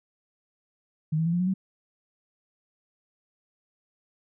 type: tone with pitch steps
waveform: sine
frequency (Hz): 155.56 / 161.89 / 168.47 / 175.32 / 182.45 / 189.86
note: D#3 / E3 / E3 / F3 / F#3 / F#3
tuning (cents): 0 / -31 / +38 / +7 / -24 / +45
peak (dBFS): -22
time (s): 1.12-1.54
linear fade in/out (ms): 10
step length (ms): 70
effects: none